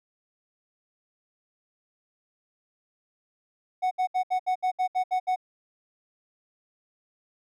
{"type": "tone bursts", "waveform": "triangle", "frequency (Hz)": 740, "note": "F#5", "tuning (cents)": 0, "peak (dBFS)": -20, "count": 10, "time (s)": [3.82, 5.361], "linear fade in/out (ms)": 20, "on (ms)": 92, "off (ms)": 69, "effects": []}